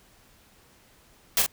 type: noise with echo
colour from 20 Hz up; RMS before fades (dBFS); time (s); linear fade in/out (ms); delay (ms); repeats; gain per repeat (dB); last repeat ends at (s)
white; -21; 1.37-1.42; 2; 43; 1; -5; 1.463
effects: pink hiss -58 dBFS RMS until 1.52 s